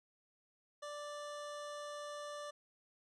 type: tone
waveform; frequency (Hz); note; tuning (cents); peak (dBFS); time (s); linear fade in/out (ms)
25% pulse; 587.3; D5; 0; -40; 0.82-2.51; 10
effects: resampled to 22050 Hz